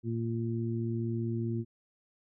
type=harmonic tone; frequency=115.2 Hz; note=A#2; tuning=20 cents flat; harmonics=1 / 2 / 3; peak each=-32 / -35 / -37 dBFS; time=0.03-1.65 s; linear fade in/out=50 ms; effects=none